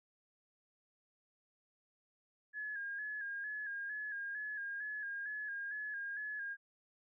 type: tone with vibrato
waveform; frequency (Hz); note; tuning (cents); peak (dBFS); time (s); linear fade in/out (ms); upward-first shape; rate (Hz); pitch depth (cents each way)
sine; 1661.2; G#6; 0; -39; 2.53-6.57; 50; square; 2.2; 44
effects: none